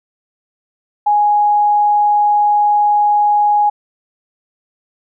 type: tone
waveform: sine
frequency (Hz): 830.6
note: G#5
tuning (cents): 0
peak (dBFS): -9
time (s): 1.06-3.7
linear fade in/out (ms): 10
effects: none